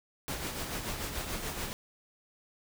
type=noise with tremolo; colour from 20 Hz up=pink; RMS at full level=-35 dBFS; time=0.28-1.73 s; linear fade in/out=0 ms; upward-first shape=sine; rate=6.9 Hz; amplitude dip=45%; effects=none